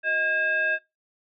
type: tone with frequency modulation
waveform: sine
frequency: 1623 Hz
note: G#6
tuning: 40 cents flat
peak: -21 dBFS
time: 0.03-0.79 s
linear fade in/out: 50 ms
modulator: 995 Hz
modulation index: 0.65
effects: noise-tail reverb RT60 0.2 s tail -19 dB re dry